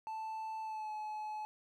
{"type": "tone with pitch glide", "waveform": "triangle", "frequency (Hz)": [880, 854.9], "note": ["A5", "G#5"], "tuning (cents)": [0, 50], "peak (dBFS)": -37, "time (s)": [0.07, 1.45], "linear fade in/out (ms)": 0, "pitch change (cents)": -50, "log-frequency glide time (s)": [0.62, 0.92], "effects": []}